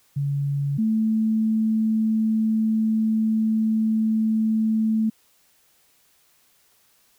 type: tone pair in turn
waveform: sine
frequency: 141.2 / 219.9 Hz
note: C#3 / A3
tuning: +32 / -1 cents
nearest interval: minor sixth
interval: 767 cents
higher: second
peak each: -21 / -18 dBFS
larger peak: second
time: 0.16-0.78 / 0.78-5.1 s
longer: second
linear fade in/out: 10 ms
effects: white hiss -61 dBFS RMS until 7.18 s